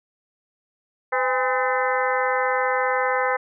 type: harmonic tone with a mistuned harmonic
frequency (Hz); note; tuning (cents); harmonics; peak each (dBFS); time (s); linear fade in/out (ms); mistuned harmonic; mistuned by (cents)
254.9; C4; -45; 2 / 3 / 4 / 5 / 6 / 7 / 8; -24 / -26 / -27 / -28 / -29 / -29 / -30; 1.12-3.37; 10; 3; +95
effects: none